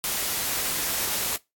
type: noise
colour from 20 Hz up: white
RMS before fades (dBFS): -27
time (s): 0.04-1.36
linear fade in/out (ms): 0
effects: noise-tail reverb RT60 0.2 s tail -20 dB re dry + AAC 64 kbps